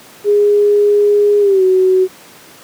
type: tone with pitch glide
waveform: sine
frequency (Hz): 412.2 to 373.6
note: G#4 to F#4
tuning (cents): -13 to +17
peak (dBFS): -7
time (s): 0.24-2.08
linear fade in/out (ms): 50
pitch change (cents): -170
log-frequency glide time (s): 1.4-1.63
effects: pink hiss -39 dBFS RMS until 2.63 s + high-pass 200 Hz 12 dB/octave